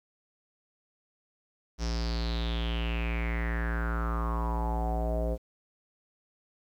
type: tone with low-pass filter sweep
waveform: square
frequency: 57.5 Hz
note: A#1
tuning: 23 cents flat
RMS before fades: -30 dBFS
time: 1.78-5.38 s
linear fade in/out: 50 ms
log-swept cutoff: 5700 to 550 Hz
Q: 6.7
effects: 10-bit